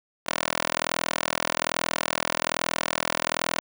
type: tone with high-pass filter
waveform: 10% pulse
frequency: 41.2 Hz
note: E1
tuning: in tune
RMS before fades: -28 dBFS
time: 0.26-3.6 s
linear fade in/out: 10 ms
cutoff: 670 Hz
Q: 0.63
effects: none